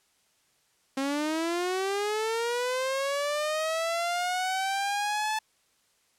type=linear sweep; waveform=sawtooth; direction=up; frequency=266.3 to 873 Hz; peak=-23 dBFS; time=0.97-5.39 s; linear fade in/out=5 ms; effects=white hiss -68 dBFS RMS until 6.18 s + low-pass 10000 Hz 12 dB/octave